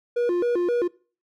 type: tone with vibrato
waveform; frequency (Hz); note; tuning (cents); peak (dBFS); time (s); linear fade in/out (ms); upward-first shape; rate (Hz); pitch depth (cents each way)
triangle; 411.4; G#4; -16; -18; 0.16-0.88; 10; square; 3.8; 270
effects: noise-tail reverb RT60 0.4 s tail -23 dB re dry